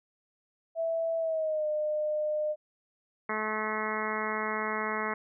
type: tone with pitch glide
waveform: sine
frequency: 658 to 606.9 Hz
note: E5 to D#5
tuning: -3 to -43 cents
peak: -27 dBFS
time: 0.75-2.56 s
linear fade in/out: 50 ms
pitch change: -140 cents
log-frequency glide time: 1.18-1.67 s
type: harmonic tone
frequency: 215.8 Hz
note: A3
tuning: 33 cents flat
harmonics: 1 / 2 / 3 / 4 / 5 / 6 / 7 / 8 / 9 / 10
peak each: -39 / -37 / -40 / -39 / -36 / -38 / -41 / -41 / -38 / -39 dBFS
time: 3.29-5.14 s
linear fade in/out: 5 ms
effects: none

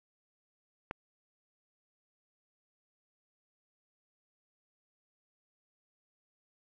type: click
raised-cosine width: 0.5 ms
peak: -21 dBFS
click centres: 0.911 s
effects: none

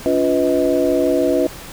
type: tone cluster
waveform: sine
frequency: 284 / 350.4 / 499.3 / 631 Hz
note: C#4 / F4 / B4 / D#5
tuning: +42 / +6 / +19 / +24 cents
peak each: -19 dBFS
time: 0.06-1.47 s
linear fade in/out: 0 ms
effects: pink hiss -35 dBFS RMS until 1.72 s

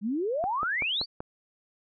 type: exponential sweep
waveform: sine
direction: up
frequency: 192.4 to 4768 Hz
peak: -26 dBFS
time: 0.01-1.06 s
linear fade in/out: 50 ms
type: click train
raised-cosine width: 1 ms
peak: -21 dBFS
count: 5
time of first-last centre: 0.44-1.205 s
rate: 5.23 Hz
effects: none

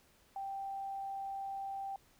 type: tone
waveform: sine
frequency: 784 Hz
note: G5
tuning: in tune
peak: -38 dBFS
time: 0.36-1.96 s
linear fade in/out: 2 ms
effects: pink hiss -67 dBFS RMS until 2.19 s

